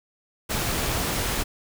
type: noise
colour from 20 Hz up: pink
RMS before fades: -26 dBFS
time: 0.49-1.44 s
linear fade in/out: 20 ms
effects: none